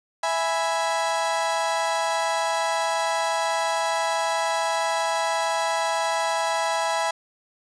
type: chord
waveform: 35% pulse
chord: E major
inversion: none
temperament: equal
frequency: 659.3 / 830.6 / 987.8 Hz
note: E5 / G#5 / B5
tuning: 0 / 0 / 0 cents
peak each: -25 dBFS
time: 0.23-7.11 s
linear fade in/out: 5 ms
effects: resampled to 22050 Hz + 8-bit